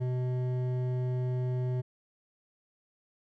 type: tone with hard clipping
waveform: triangle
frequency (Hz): 126.1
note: B2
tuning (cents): +36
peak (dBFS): -30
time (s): 0-1.82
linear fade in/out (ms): 20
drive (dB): 14
effects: none